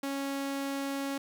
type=tone; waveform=sawtooth; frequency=276.1 Hz; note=C#4; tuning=7 cents flat; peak=-28 dBFS; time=0.03-1.18 s; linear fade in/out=5 ms; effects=11-bit